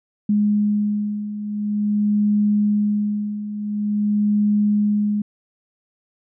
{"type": "beating tone pair", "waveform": "sine", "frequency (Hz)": [207.7, 208.17], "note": ["G#3", "G#3"], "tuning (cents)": [0, 4], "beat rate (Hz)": 0.47, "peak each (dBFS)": [-23, -18], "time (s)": [0.29, 5.22], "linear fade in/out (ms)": 5, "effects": []}